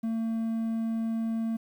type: tone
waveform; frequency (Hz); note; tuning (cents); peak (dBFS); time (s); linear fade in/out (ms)
triangle; 225.8; A3; +45; -25; 0.03-1.57; 10
effects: 10-bit